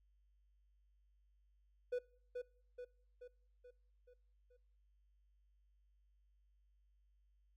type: tone with echo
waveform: triangle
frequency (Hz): 493.9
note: B4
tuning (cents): 0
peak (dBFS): -34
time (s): 1.92-1.99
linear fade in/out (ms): 10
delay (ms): 430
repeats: 6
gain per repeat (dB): -5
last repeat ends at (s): 4.57
effects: noise-tail reverb RT60 0.6 s tail -23 dB re dry + added 50 Hz sine -70 dBFS peak until 7.56 s